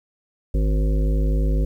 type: harmonic tone with a mistuned harmonic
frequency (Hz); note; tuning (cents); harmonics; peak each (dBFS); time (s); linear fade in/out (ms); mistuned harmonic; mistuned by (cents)
51.91; G#1; 0; 1 / 3 / 5 / 7 / 9 / 10; -17 / -27 / -31 / -34 / -36 / -37; 0.54-1.65; 5; 10; +53
effects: 9-bit